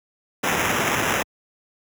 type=noise with sample-and-hold; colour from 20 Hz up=violet; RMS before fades=-22 dBFS; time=0.43-1.23 s; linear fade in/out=10 ms; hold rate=4410 Hz; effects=high-pass 80 Hz 12 dB/octave